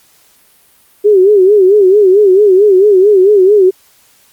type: tone with vibrato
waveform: sine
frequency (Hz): 394.7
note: G4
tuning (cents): +12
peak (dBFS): -3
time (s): 1.04-3.71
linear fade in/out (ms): 20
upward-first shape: sine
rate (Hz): 4.5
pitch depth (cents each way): 130
effects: white hiss -48 dBFS RMS until 4.32 s + Opus 48 kbps